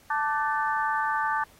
harmonic tone with a mistuned harmonic, 293.7 Hz, D4, in tune, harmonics 3 / 4 / 5 / 6, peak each -27 / -29 / -31 / -33 dBFS, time 0.1-1.44 s, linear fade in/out 5 ms, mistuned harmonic 5, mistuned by +56 cents, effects pink hiss -57 dBFS RMS until 1.59 s + AAC 48 kbps

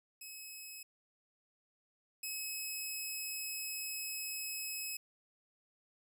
10% pulse tone pair in turn, 2566 / 2566 Hz, E7 / E7, -47 / -47 cents, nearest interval unison, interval 0 cents, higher neither, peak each -38 / -30 dBFS, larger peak second, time 0.21-0.83 / 2.23-4.97 s, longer second, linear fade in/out 5 ms, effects none

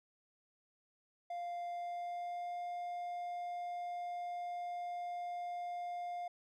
triangle tone with pitch glide, 698.5 to 705 Hz, F5 to F5, 0 to +16 cents, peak -37 dBFS, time 1.3-6.28 s, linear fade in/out 5 ms, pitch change +16 cents, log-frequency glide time 1.66-2.59 s, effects none

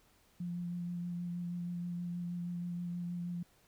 sine tone with vibrato, 174.61 Hz, F3, in tune, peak -36 dBFS, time 0.4-3.43 s, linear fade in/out 5 ms, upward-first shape sine, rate 6.3 Hz, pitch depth 15 cents each way, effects pink hiss -68 dBFS RMS until 3.67 s

